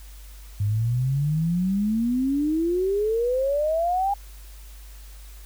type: exponential sweep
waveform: sine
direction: up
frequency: 99.5 to 815 Hz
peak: -20 dBFS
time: 0.6-4.14 s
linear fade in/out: 5 ms
effects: added 50 Hz sine -40 dBFS peak until 5.45 s + white hiss -51 dBFS RMS until 5.45 s